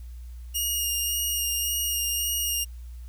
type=tone with vibrato; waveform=10% pulse; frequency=2848 Hz; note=F7; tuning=33 cents sharp; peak=-17 dBFS; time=0.54-2.65 s; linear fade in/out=20 ms; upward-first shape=sine; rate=1.8 Hz; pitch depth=17 cents each way; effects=added 60 Hz sine -37 dBFS peak until 3.08 s + white hiss -61 dBFS RMS until 3.08 s